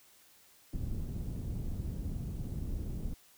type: low-pass noise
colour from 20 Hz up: pink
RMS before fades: -37 dBFS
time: 0.73-3.14 s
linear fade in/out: 5 ms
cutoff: 190 Hz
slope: 12 dB/octave
effects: white hiss -62 dBFS RMS until 3.37 s